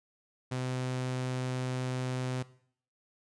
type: tone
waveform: sawtooth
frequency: 127.8 Hz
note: C3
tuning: 40 cents flat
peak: -28 dBFS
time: 0.51-2.43 s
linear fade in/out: 10 ms
effects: noise-tail reverb RT60 0.6 s tail -18 dB re dry + resampled to 22050 Hz